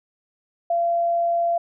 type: tone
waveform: sine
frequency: 684 Hz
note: F5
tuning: 36 cents flat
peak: -18 dBFS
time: 0.7-1.58 s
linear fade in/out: 5 ms
effects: none